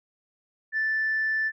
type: tone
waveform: sine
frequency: 1760 Hz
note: A6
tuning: in tune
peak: -22 dBFS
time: 0.72-1.52 s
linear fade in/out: 50 ms
effects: tanh soft clip ceiling -19 dBFS